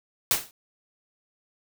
white noise with exponential decay, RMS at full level -18 dBFS, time 0.31-0.51 s, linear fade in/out 1 ms, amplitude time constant 43 ms, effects none

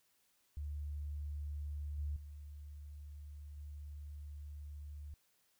sine tone with level steps, 73.42 Hz, D2, in tune, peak -39 / -36 / -47 / -45 dBFS, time 0.57-5.14 s, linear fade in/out 0 ms, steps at 1.98 / 2.16 / 3.57 s, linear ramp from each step 5 ms, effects white hiss -75 dBFS RMS until 5.59 s

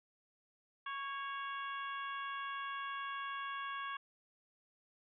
harmonic tone with a mistuned harmonic, 556 Hz, C#5, 5 cents sharp, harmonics 2 / 3 / 4 / 5 / 6, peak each -41 / -45 / -53 / -51 / -53 dBFS, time 0.86-3.97 s, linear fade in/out 5 ms, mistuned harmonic 3, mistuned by -28 cents, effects none

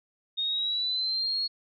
sine linear sweep, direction up, 3692 to 4336 Hz, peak -26 dBFS, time 0.37-1.48 s, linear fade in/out 20 ms, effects none

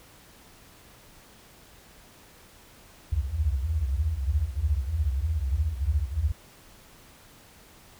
sine tone cluster, 65.4 / 67.9 / 79.1 / 82.3 Hz, C2 / C#2 / D#2 / E2, 0 / -35 / +29 / -2 cents, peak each -28 / -33 / -29 / -30 dBFS, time 3.12-6.32 s, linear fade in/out 10 ms, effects pink hiss -53 dBFS RMS until 7.99 s

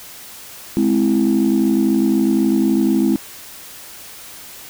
sine chord, Ab augmented, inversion none, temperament equal with one note detuned, 209.7 / 261.6 / 329.6 Hz, Ab3 / C4 / E4, +17 / 0 / 0 cents, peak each -16 dBFS, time 0.77-3.16 s, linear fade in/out 0 ms, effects tanh soft clip ceiling -7 dBFS + white hiss -37 dBFS RMS until 4.69 s

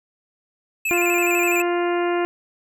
square tone with vibrato, 2504 Hz, D#7, 10 cents sharp, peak -21 dBFS, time 0.85-1.62 s, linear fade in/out 5 ms, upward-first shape square, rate 12 Hz, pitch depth 69 cents each way
harmonic tone, 349.2 Hz, F4, in tune, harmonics 1 / 2 / 3 / 4 / 5 / 6 / 7 / 8, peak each -20 / -26 / -30 / -32 / -34 / -36 / -37 / -38 dBFS, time 0.91-2.25 s, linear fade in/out 0 ms
effects none

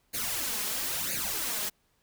white noise with flanger, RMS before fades -32 dBFS, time 0.13-1.7 s, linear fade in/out 20 ms, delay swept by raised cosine 0.45 to 4.85 ms, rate 1 Hz, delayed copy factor +0.8, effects pink hiss -71 dBFS RMS until 2.02 s

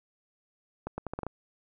accelerating click train, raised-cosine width 1 ms, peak -20 dBFS, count 7, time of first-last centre 0.87-1.266 s, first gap 110 ms, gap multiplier 0.79, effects none

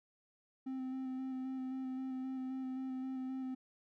triangle tone with vibrato, 260.8 Hz, C4, 5 cents flat, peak -36 dBFS, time 0.66-3.55 s, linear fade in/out 10 ms, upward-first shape square, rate 3.8 Hz, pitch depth 13 cents each way, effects none

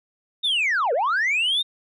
sine linear two-way sweep, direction down then up, 3735 to 446.8 to 3735 Hz, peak -17 dBFS, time 0.43-1.63 s, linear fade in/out 20 ms, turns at 0.93 s, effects tanh soft clip ceiling -17 dBFS

